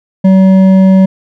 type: tone with hard clipping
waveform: sine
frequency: 190 Hz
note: F#3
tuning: 46 cents sharp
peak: -4 dBFS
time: 0.24-1.06 s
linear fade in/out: 10 ms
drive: 7 dB
effects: none